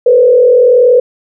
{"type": "tone with frequency modulation", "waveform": "sine", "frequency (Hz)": 493.9, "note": "B4", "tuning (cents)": 0, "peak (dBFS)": -3, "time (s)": [0.06, 1], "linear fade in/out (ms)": 5, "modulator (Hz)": 40.9, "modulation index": 0.75, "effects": []}